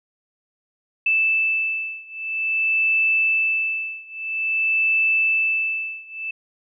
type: beating tone pair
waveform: sine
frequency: 2637 / 2637.5 Hz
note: E7 / E7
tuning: 0 / 0 cents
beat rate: 0.5 Hz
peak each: -21 / -22 dBFS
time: 1.06-6.31 s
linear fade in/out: 5 ms
effects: none